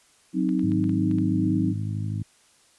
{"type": "chord", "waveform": "sine", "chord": "C diminished", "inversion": "second", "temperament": "equal", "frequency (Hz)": [185, 261.6, 311.1], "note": ["Gb3", "C4", "Eb4"], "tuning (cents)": [0, 0, 0], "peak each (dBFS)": -25, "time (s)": [0.33, 1.75], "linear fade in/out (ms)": 50}
{"type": "clicks", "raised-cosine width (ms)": 0.3, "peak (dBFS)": -30, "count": 7, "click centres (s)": [0.491, 0.594, 0.719, 0.841, 0.894, 1.113, 1.185]}
{"type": "harmonic tone", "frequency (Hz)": 52.3, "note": "G#1", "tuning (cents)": 13, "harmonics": [2, 3, 4, 5, 6], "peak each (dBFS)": [-27, -33, -37, -40, -43], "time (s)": [0.63, 2.23], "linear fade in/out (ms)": 10}
{"effects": ["white hiss -59 dBFS RMS until 2.78 s", "resampled to 24000 Hz"]}